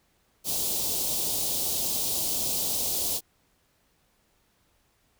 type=band-stop noise; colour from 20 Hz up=white; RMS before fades=-28 dBFS; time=0.44-3.21 s; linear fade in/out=50 ms; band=800 to 3400 Hz; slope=24 dB/octave; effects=pink hiss -68 dBFS RMS until 5.19 s